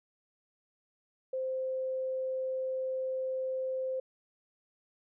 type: tone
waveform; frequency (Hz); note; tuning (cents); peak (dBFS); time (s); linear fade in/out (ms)
sine; 521; C5; -7; -31; 1.33-4; 5
effects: none